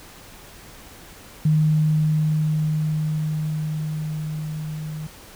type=tone with level ramp; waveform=sine; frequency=154.5 Hz; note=D#3; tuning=12 cents flat; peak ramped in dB=-14 to -28 dBFS; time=1.45-5.07 s; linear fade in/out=5 ms; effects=pink hiss -44 dBFS RMS until 5.35 s